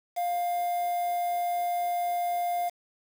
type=tone with quantisation; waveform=triangle; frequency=703 Hz; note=F5; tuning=11 cents sharp; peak=-24 dBFS; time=0.16-2.7 s; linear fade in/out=20 ms; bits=7; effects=none